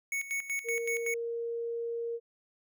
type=tone with tremolo; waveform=square; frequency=2217 Hz; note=C#7; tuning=in tune; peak=-31 dBFS; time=0.12-1.14 s; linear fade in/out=2 ms; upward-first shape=square; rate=5.3 Hz; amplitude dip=75%
type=tone; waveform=sine; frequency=466.2 Hz; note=A#4; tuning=in tune; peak=-32 dBFS; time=0.64-2.2 s; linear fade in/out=50 ms
effects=none